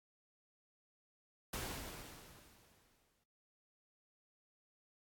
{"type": "noise with exponential decay", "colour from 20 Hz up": "pink", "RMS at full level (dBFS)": -41, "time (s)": [1.53, 3.24], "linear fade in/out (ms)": 5, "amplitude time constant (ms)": 370, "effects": ["AAC 64 kbps"]}